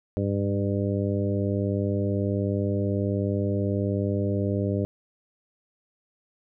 harmonic tone with a mistuned harmonic, 100 Hz, G2, 35 cents sharp, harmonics 1 / 2 / 3 / 4 / 5 / 6, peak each -26 / -29 / -31 / -32 / -33 / -34 dBFS, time 0.17-4.85 s, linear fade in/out 0 ms, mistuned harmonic 1, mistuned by +23 cents, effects none

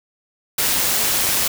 white noise with amplitude modulation, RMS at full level -17 dBFS, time 0.58-1.48 s, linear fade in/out 5 ms, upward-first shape sine, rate 195 Hz, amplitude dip 40%, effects none

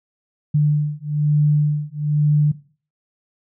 sine beating tone pair, 148.3 / 149.4 Hz, D3 / D3, +17 / +30 cents, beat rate 1.1 Hz, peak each -18 / -18 dBFS, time 0.54-2.52 s, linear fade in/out 10 ms, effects noise-tail reverb RT60 0.4 s tail -17 dB re dry

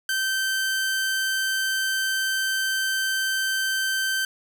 sawtooth tone, 1551 Hz, G6, 19 cents flat, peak -19 dBFS, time 0.09-4.25 s, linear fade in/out 2 ms, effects none

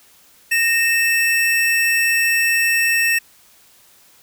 square tone pair together, 1847.5 / 2637 Hz, A#6 / E7, -16 / 0 cents, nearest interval tritone, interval 616 cents, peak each -18 dBFS, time 0.51-3.19 s, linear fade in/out 10 ms, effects white hiss -51 dBFS RMS until 4.22 s

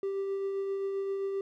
triangle tone with tremolo, 392 Hz, G4, in tune, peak -26 dBFS, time 0.03-1.41 s, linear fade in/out 2 ms, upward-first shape triangle, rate 7.6 Hz, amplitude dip 35%, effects tanh soft clip ceiling -23 dBFS

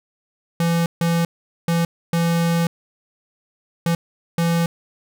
square tone bursts at uneven times, 168.5 Hz, E3, 38 cents sharp, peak -17 dBFS, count 6, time 0.6-0.86 / 1.01-1.25 / 1.68-1.85 / 2.13-2.67 / 3.86-3.95 / 4.38-4.66 s, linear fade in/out 2 ms, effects none

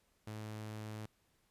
sawtooth tone, 107.8 Hz, A2, 35 cents flat, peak -39 dBFS, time 0.27-1.06 s, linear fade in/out 5 ms, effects pink hiss -75 dBFS RMS until 1.5 s + resampled to 32000 Hz

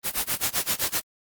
white noise with tremolo, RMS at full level -23 dBFS, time 0.03-1.02 s, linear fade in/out 50 ms, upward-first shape sine, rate 7.7 Hz, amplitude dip 95%, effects Opus 24 kbps

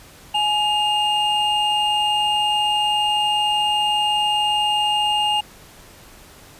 triangle tone pair together, 839.9 / 2825 Hz, G#5 / F7, +19 / +19 cents, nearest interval octave + major sixth, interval 2100 cents, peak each -18 / -18 dBFS, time 0.34-5.41 s, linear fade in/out 10 ms, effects pink hiss -45 dBFS RMS until 6.59 s + resampled to 32000 Hz

